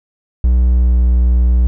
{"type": "tone with pitch glide", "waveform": "triangle", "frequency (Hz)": [61.4, 60.8], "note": ["B1", "B1"], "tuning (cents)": [-9, -26], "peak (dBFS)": -6, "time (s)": [0.44, 1.67], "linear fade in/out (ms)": 0, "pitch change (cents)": -17, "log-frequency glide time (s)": [0.77, 0.97], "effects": []}